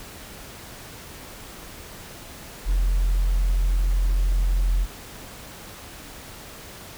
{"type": "tone", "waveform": "sine", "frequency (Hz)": 43.65, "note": "F1", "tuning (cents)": 0, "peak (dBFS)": -16, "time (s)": [2.65, 4.87], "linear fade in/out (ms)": 50, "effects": ["tanh soft clip ceiling -15 dBFS", "pink hiss -41 dBFS RMS until 6.97 s"]}